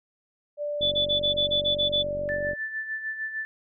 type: tone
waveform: sine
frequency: 587.3 Hz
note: D5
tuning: in tune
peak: -27 dBFS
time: 0.57-2.56 s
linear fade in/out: 50 ms
type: tone bursts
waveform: sine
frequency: 3471 Hz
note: A7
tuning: 24 cents flat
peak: -21 dBFS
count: 9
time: 0.81-2.032 s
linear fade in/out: 20 ms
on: 110 ms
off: 29 ms
type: click train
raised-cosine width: 3 ms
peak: -26 dBFS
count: 82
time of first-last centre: 0.81-2.533 s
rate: 47 Hz
type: tone with tremolo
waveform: sine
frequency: 1760 Hz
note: A6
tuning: in tune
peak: -27 dBFS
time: 2.29-3.45 s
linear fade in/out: 0 ms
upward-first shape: sine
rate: 6.6 Hz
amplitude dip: 60%
effects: none